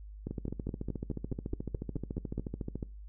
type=two click trains; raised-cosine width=3 ms; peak=-23 / -22 dBFS; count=36 / 11; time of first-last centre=0.31-2.828 / 0.27-2.38 s; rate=13.9 / 4.74 Hz; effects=noise-tail reverb RT60 0.3 s tail -22 dB re dry + added 51 Hz sine -44 dBFS peak until 3.08 s